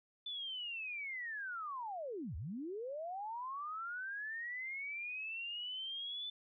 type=linear two-way sweep; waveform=sine; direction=down then up; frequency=3520 to 64.4 to 3520 Hz; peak=-40 dBFS; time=0.26-6.3 s; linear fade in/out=5 ms; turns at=2.36 s; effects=none